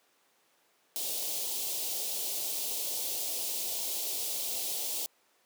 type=band-stop noise; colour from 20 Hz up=white; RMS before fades=-34 dBFS; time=0.96-5.06 s; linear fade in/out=0 ms; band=750 to 3000 Hz; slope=24 dB/octave; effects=pink hiss -68 dBFS RMS until 5.45 s + high-pass 400 Hz 12 dB/octave